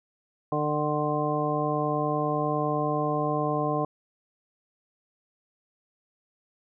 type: harmonic tone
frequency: 149.8 Hz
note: D3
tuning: 35 cents sharp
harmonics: 1 / 2 / 3 / 4 / 5 / 7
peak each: -31 / -31 / -31 / -31 / -31 / -31 dBFS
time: 0.52-3.85 s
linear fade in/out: 2 ms
effects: none